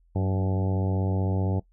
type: harmonic tone with a mistuned harmonic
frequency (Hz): 95.6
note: G2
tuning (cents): -43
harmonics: 1 / 2 / 3 / 4 / 5 / 6 / 7 / 8 / 9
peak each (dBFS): -24 / -30 / -34 / -36 / -38 / -40 / -41 / -42 / -43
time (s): 0.15-1.6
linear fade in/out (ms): 10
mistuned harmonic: 2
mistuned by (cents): -52
effects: noise-tail reverb RT60 0.1 s tail -20 dB re dry + added 42 Hz sine -58 dBFS peak until 1.72 s